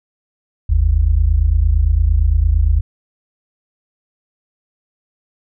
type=tone pair together; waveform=sine; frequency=49 / 77.78 Hz; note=G1 / D#2; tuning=0 / 0 cents; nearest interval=minor sixth; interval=800 cents; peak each=-13 dBFS; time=0.69-2.81 s; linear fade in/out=10 ms; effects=none